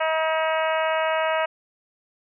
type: harmonic tone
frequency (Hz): 318.5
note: D#4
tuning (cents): +41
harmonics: 2 / 3 / 4 / 5 / 6 / 7 / 8 / 9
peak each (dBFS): -23 / -27 / -29 / -31 / -33 / -34 / -35 / -36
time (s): 0-1.46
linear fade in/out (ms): 10
effects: none